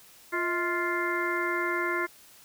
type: harmonic tone with a mistuned harmonic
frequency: 349.2 Hz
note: F4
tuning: in tune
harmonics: 1 / 2 / 3 / 4 / 5 / 6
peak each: -31 / -39 / -33 / -33 / -34 / -33 dBFS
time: 0.32-2.07 s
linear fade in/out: 20 ms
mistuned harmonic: 2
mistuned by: -140 cents
effects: white hiss -54 dBFS RMS until 2.44 s